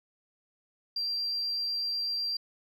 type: tone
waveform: sine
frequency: 4727 Hz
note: D8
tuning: 10 cents sharp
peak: -28 dBFS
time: 0.96-2.37 s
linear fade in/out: 5 ms
effects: tanh soft clip ceiling -24 dBFS